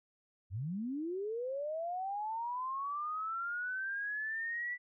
sine linear sweep, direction up, 82.41 to 1975.5 Hz, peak -35 dBFS, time 0.5-4.78 s, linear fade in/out 50 ms, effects none

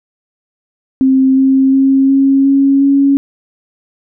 sine tone with pitch steps, 264.3 / 266.9 / 269.5 / 272.2 / 274.9 / 277.6 Hz, C4 / C4 / C#4 / C#4 / C#4 / C#4, +18 / +35 / -49 / -31 / -14 / +3 cents, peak -6 dBFS, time 1.01-3.17 s, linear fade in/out 0 ms, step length 360 ms, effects none

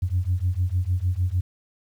sine beating tone pair, 87.31 / 93.91 Hz, F2 / F#2, 0 / +26 cents, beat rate 6.6 Hz, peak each -23 dBFS, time 0.02-1.41 s, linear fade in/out 10 ms, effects tanh soft clip ceiling -14 dBFS + 9-bit

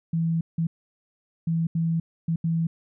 sine tone bursts at uneven times, 164.81 Hz, E3, in tune, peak -21 dBFS, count 6, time 0.13-0.41 / 0.58-0.67 / 1.47-1.67 / 1.75-2 / 2.28-2.36 / 2.44-2.67 s, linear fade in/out 5 ms, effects none

